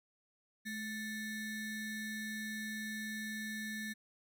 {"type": "ring-modulated tone", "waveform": "square", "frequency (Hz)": 987.8, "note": "B5", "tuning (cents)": 0, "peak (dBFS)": -37, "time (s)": [0.65, 3.94], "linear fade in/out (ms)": 20, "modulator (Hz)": 773, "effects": []}